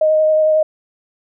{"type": "tone with vibrato", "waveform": "sine", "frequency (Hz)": 622.3, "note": "D#5", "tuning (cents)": 0, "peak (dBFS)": -10, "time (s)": [0.01, 0.63], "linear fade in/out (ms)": 5, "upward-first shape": "sine", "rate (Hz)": 11, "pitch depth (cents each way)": 12, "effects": []}